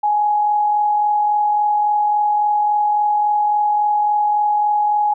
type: tone with amplitude modulation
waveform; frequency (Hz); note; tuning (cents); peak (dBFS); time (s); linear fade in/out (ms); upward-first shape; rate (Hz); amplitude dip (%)
sine; 836; G#5; +11; -12; 0.03-5.14; 10; sine; 43.6; 30
effects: none